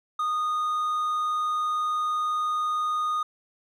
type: tone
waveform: triangle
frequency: 1233 Hz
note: D#6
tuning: 16 cents flat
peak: -22 dBFS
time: 0.19-3.23 s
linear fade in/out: 5 ms
effects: none